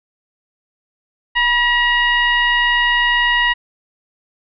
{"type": "tone with frequency modulation", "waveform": "sine", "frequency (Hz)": 1914, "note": "A#6", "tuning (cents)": 45, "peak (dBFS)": -12, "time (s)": [1.35, 3.54], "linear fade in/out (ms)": 20, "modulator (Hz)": 942, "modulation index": 1, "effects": []}